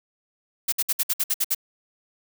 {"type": "noise bursts", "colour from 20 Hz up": "blue", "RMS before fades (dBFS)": -22, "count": 9, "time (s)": [0.68, 1.548], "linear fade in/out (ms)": 10, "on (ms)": 44, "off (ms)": 59, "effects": []}